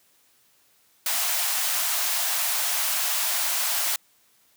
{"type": "high-pass noise", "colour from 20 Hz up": "white", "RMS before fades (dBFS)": -25, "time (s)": [1.06, 3.96], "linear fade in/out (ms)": 2, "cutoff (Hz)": 600, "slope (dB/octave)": 96, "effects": ["white hiss -62 dBFS RMS until 4.56 s", "high-pass 80 Hz 12 dB/octave"]}